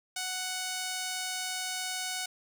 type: tone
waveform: 5% pulse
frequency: 741 Hz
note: F#5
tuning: 2 cents sharp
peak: -21 dBFS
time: 0.16-2.26 s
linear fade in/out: 5 ms
effects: none